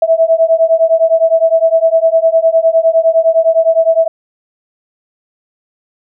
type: beating tone pair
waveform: sine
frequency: 649 / 658.8 Hz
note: E5 / E5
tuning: -27 / -1 cents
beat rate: 9.8 Hz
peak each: -10 dBFS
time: 0.02-4.08 s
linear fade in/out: 5 ms
effects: none